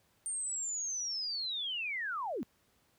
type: linear sweep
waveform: sine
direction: down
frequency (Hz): 8870 to 197.6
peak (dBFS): -34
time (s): 0.26-2.43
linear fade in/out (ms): 0
effects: pink hiss -71 dBFS RMS until 2.98 s + high-pass 60 Hz 12 dB/octave